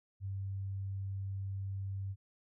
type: tone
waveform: sine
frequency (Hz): 97.4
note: G2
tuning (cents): -11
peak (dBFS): -36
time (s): 0.2-2.16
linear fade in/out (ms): 50
effects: none